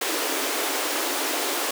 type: high-pass noise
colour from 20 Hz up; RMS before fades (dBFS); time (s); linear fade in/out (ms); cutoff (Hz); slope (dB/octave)
pink; -26; 0.01-1.71; 5; 270; 96
effects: none